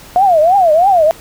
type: tone with vibrato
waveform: sine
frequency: 698.5 Hz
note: F5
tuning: in tune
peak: -6 dBFS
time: 0.16-1.11 s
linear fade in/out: 0 ms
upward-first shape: triangle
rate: 3.1 Hz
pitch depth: 280 cents each way
effects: pink hiss -37 dBFS RMS until 1.2 s